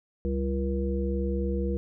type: harmonic tone with a mistuned harmonic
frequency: 68.3 Hz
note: C#2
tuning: 25 cents flat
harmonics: 1 / 3 / 5 / 7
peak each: -28 / -31 / -34 / -33 dBFS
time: 0.25-1.77 s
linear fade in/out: 0 ms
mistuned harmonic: 3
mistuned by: -110 cents
effects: none